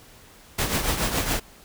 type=noise with tremolo; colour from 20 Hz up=pink; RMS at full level=-22 dBFS; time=0.58-1.4 s; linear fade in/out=10 ms; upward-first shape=triangle; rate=7.1 Hz; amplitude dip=65%; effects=pink hiss -50 dBFS RMS until 1.64 s